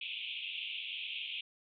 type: band-pass noise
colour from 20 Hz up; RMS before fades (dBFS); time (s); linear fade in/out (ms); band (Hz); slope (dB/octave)
pink; -41; 0.01-1.41; 5; 2400 to 3500; 96
effects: none